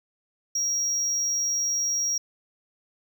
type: tone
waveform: triangle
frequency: 5650 Hz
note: F8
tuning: 19 cents sharp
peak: -22 dBFS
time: 0.55-2.18 s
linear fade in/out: 5 ms
effects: none